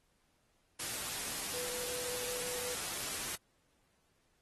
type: tone in noise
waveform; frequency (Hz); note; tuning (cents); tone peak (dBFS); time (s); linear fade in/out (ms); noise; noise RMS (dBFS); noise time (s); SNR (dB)
sine; 493.9; B4; 0; -44; 1.53-2.75; 10; white; -39; 0.79-3.36; -8
effects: pink hiss -75 dBFS RMS until 4.41 s + AAC 32 kbps